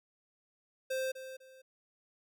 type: tone with echo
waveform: square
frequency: 523.3 Hz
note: C5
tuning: in tune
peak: -33 dBFS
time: 0.9-1.12 s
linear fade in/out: 10 ms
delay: 250 ms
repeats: 2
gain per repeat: -11 dB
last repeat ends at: 1.62 s
effects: none